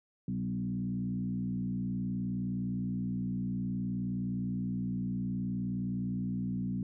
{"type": "tone with frequency modulation", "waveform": "sine", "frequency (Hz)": 189.2, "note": "F#3", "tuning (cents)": 39, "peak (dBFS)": -31, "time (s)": [0.28, 6.83], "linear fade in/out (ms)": 2, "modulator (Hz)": 59.4, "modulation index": 1.1, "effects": []}